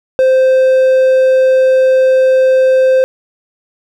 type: tone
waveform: triangle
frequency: 521 Hz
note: C5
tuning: 7 cents flat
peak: -4 dBFS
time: 0.19-3.04 s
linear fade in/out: 0 ms
effects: none